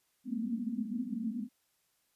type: band-pass noise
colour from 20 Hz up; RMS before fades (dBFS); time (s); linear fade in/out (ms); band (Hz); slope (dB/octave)
white; -36; 0.24-1.49; 50; 210 to 250; 96
effects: white hiss -75 dBFS RMS until 2.15 s + resampled to 32000 Hz